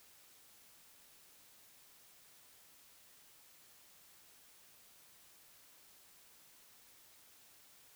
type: silence
effects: white hiss -63 dBFS RMS until 7.95 s